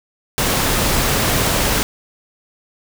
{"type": "noise", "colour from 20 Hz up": "pink", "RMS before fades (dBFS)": -17, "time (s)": [0.38, 1.83], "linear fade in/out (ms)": 0, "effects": []}